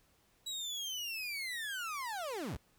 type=linear sweep; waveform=30% pulse; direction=down; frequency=3918 to 39.81 Hz; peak=-35 dBFS; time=0.46-2.57 s; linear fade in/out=10 ms; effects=pink hiss -70 dBFS RMS until 2.78 s